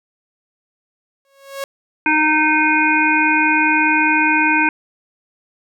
sawtooth tone with exponential growth, 550 Hz, C#5, 14 cents flat, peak -17 dBFS, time 1.25-1.64 s, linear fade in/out 1 ms, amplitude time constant 83 ms
harmonic tone, 308.3 Hz, D#4, 16 cents flat, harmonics 1 / 3 / 5 / 7 / 8, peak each -19 / -18 / -18 / -22 / -17 dBFS, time 2.06-4.69 s, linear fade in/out 2 ms
effects none

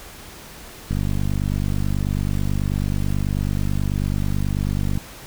click train, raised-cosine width 5 ms, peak -11 dBFS, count 201, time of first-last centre 0.91-4.975 s, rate 49.2 Hz, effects pink hiss -40 dBFS RMS until 5.26 s

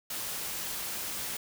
white noise, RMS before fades -36 dBFS, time 0.1-1.37 s, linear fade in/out 5 ms, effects none

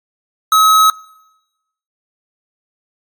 square tone, 1280 Hz, D#6, 49 cents sharp, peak -8 dBFS, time 0.52-0.9 s, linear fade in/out 2 ms, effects noise-tail reverb RT60 1.0 s tail -24 dB re dry + AAC 64 kbps

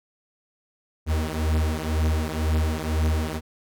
45% pulse beating tone pair, 77.5 / 79.5 Hz, D#2 / D#2, -6 / +38 cents, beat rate 2 Hz, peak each -24 / -25 dBFS, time 1.06-3.41 s, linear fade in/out 50 ms, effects none

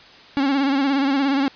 45% pulse tone with vibrato, 275.3 Hz, C#4, 12 cents flat, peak -17 dBFS, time 0.37-1.48 s, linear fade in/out 0 ms, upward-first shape sine, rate 17 Hz, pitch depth 63 cents each way, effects white hiss -45 dBFS RMS until 1.55 s + resampled to 11025 Hz

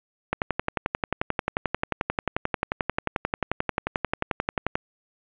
click train, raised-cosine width 0.5 ms, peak -8 dBFS, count 51, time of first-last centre 0.33-4.755 s, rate 11.3 Hz, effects resampled to 8000 Hz + 7-bit

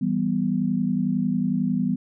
sine chord, E minor, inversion none, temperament equal, 164.81 / 196 / 246.9 Hz, E3 / G3 / B3, 0 / 0 / 0 cents, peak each -27 / -24 / -24 dBFS, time 0.01-1.96 s, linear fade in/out 10 ms, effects none

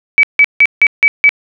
sine tone bursts, 2289 Hz, D7, 45 cents flat, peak -3 dBFS, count 6, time 0.18-1.292 s, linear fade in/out 0 ms, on 52 ms, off 160 ms, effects none

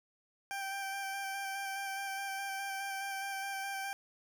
20% pulse tone with vibrato, 784 Hz, G5, in tune, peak -32 dBFS, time 0.51-3.93 s, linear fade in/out 0 ms, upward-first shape square, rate 4.8 Hz, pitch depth 14 cents each way, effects none

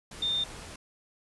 sine tone in noise, 3620 Hz, A7, 48 cents sharp, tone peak -26 dBFS, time 0.22-0.44 s, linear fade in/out 5 ms, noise pink, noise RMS -44 dBFS, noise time 0.11-0.76 s, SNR +15 dB, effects resampled to 24000 Hz

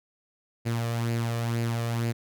sawtooth tone with flanger, 116.54 Hz, A#2, in tune, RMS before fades -28 dBFS, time 0.65-2.13 s, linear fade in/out 20 ms, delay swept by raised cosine 0.42 to 1.72 ms, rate 2.1 Hz, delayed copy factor +0.5, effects none

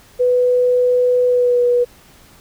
sine tone with pitch glide, 496.1 to 486.7 Hz, B4 to B4, +8 to -25 cents, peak -11 dBFS, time 0.19-1.85 s, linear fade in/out 20 ms, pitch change -33 cents, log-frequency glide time 1.26-1.62 s, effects pink hiss -47 dBFS RMS until 2.4 s

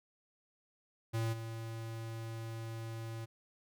square tone with level steps, 113.4 Hz, A#2, 47 cents flat, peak -33 / -41 dBFS, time 1.13-3.26 s, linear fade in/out 20 ms, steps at 1.32 s, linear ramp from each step 20 ms, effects none

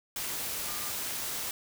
sine tone in noise, 1204 Hz, D6, 43 cents sharp, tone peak -45 dBFS, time 0.68-0.9 s, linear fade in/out 2 ms, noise white, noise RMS -35 dBFS, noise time 0.16-1.51 s, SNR -13 dB, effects none

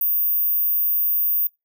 sine tone, 14930 Hz, A#9, 1 cent sharp, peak -18 dBFS, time 0.01-1.47 s, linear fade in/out 2 ms, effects noise-tail reverb RT60 0.2 s tail -24 dB re dry

